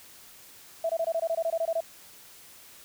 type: tone bursts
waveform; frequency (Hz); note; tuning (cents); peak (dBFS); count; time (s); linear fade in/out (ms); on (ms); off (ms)
sine; 659.3; E5; 0; -24; 13; 0.84-1.806; 5; 54; 22
effects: white hiss -51 dBFS RMS until 2.84 s